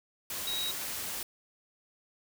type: tone in noise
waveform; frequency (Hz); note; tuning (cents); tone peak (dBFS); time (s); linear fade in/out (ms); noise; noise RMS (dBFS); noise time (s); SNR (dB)
sine; 3821; A#7; +42; -32; 0.47-0.71; 2; white; -37; 0.3-1.23; +2
effects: none